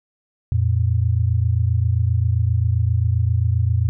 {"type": "tone pair together", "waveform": "sine", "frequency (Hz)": [87.31, 114.87], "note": ["F2", "A#2"], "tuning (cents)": [0, -25], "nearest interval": "perfect fourth", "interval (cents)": 475, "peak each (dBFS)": -18, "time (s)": [0.52, 3.89], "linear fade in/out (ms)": 0, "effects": []}